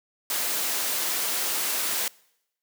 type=high-pass noise; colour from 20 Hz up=white; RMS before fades=-27 dBFS; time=0.3-2.08 s; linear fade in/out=2 ms; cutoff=290 Hz; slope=12 dB/octave; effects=noise-tail reverb RT60 0.8 s tail -24 dB re dry